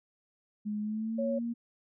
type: tone with pitch glide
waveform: sine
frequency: 210 to 234.4 Hz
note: G#3 to A#3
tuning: +19 to +10 cents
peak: -31 dBFS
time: 0.65-1.54 s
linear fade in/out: 20 ms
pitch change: +191 cents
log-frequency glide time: 0.81-1.32 s
type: tone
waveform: sine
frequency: 555 Hz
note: C#5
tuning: 2 cents sharp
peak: -30 dBFS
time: 1.18-1.39 s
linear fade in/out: 10 ms
effects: none